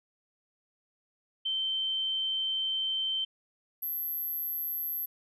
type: tone pair in turn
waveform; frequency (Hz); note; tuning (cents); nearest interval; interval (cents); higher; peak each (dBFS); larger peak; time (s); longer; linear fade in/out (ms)
sine; 3106 / 12232; G7 / G9; -17 / -44; 2 octaves; 2373; second; -28 / -31; first; 1.45-3.25 / 3.82-5.06; first; 10
effects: none